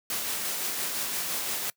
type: noise with tremolo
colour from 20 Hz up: white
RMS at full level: -30 dBFS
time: 0.1-1.7 s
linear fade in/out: 2 ms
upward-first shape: sine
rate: 5.8 Hz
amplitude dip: 25%
effects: noise-tail reverb RT60 0.1 s tail -23 dB re dry + high-pass 150 Hz 12 dB/octave